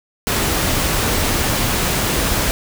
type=noise; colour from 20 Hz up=pink; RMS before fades=-18 dBFS; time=0.27-2.51 s; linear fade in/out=0 ms; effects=none